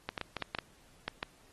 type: clicks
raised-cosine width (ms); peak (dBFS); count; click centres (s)
0.3; -18; 9; 0.09 / 0.178 / 0.213 / 0.367 / 0.423 / 0.549 / 0.587 / 1.08 / 1.229
effects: pink hiss -63 dBFS RMS until 1.52 s + AAC 32 kbps